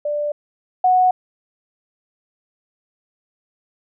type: tone pair in turn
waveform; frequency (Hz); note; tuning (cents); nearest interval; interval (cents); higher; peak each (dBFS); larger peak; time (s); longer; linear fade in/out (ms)
sine; 590 / 736.3; D5 / F#5; +8 / -9; major third; 383; second; -19 / -11; second; 0.05-0.32 / 0.84-1.11; neither; 5
effects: none